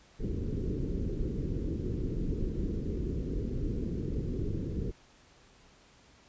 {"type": "low-pass noise", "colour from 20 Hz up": "pink", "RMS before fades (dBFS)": -33, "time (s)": [0.19, 4.92], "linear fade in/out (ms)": 20, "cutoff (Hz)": 440, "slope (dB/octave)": 48, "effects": ["pink hiss -60 dBFS RMS until 6.28 s", "resampled to 16000 Hz"]}